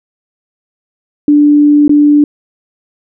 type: tone with dropouts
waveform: sine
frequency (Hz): 293.7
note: D4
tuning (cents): 0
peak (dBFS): -3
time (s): 1.28-2.24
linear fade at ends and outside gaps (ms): 2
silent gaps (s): 1.88-1.894
effects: none